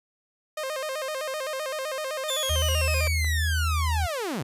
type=tone with vibrato; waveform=sawtooth; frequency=571 Hz; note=D5; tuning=49 cents flat; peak=-25 dBFS; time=0.57-3.08 s; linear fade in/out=5 ms; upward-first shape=square; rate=7.8 Hz; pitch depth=130 cents each way
type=linear sweep; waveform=sawtooth; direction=down; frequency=3600 to 104.4 Hz; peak=-24 dBFS; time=2.28-4.43 s; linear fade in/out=10 ms
type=tone; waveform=sine; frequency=79.4 Hz; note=D#2; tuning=36 cents sharp; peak=-23 dBFS; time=2.49-4.07 s; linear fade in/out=20 ms
type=click; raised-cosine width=0.5 ms; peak=-26 dBFS; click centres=3.246 s
effects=resampled to 32000 Hz